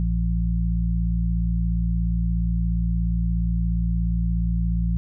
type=harmonic tone; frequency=57 Hz; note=A#1; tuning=38 cents flat; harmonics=1 / 2 / 3; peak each=-21 / -29 / -25 dBFS; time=0-4.97 s; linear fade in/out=0 ms; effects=none